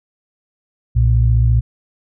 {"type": "tone pair together", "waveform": "sine", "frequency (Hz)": [61.74, 116.55], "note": ["B1", "A#2"], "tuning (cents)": [0, 0], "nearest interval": "major seventh", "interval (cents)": 1100, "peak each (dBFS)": -12, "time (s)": [0.95, 1.61], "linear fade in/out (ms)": 20, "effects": ["tanh soft clip ceiling -2 dBFS"]}